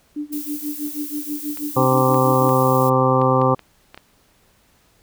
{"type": "tone with tremolo", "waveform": "sine", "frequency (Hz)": 296.3, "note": "D4", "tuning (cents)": 15, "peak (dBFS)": -22, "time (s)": [0.16, 2.49], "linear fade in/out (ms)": 5, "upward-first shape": "sine", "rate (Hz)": 6.2, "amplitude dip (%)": 95}
{"type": "noise", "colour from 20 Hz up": "violet", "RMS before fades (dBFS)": -32, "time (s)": [0.32, 2.9], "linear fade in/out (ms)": 10}
{"type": "clicks", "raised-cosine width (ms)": 0.3, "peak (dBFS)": -21, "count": 8, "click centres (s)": [1.573, 2.144, 2.493, 3.216, 3.416, 3.593, 3.945, 3.976]}
{"type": "harmonic tone", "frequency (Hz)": 130, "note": "C3", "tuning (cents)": -11, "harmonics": [1, 2, 3, 4, 6, 7, 8, 9], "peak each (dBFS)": [-20, -22, -23, -19, -24, -25, -24, -21], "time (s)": [1.76, 3.55], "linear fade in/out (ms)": 10}
{"effects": ["pink hiss -58 dBFS RMS until 5.02 s"]}